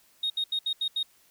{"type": "tone bursts at uneven times", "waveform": "sine", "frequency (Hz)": 3729, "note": "A#7", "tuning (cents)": 0, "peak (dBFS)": -24, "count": 6, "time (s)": [[0.23, 0.3], [0.37, 0.44], [0.52, 0.59], [0.66, 0.73], [0.81, 0.88], [0.96, 1.03]], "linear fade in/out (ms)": 5, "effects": ["tanh soft clip ceiling -22 dBFS", "white hiss -62 dBFS RMS until 1.3 s"]}